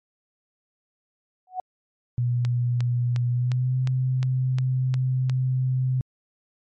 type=tone with exponential growth; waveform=sine; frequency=740 Hz; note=F#5; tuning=in tune; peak=-22 dBFS; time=1.47-1.6 s; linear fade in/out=2 ms; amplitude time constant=28 ms
type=tone with pitch glide; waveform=sine; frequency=121.7 to 128.94 Hz; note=B2 to C3; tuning=-25 to -25 cents; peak=-20 dBFS; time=2.18-6.01 s; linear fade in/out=0 ms; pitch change=+100 cents; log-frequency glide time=3.3-3.77 s
type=click train; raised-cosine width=0.2 ms; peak=-17 dBFS; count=9; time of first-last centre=2.45-5.297 s; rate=2.81 Hz
effects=MP3 48 kbps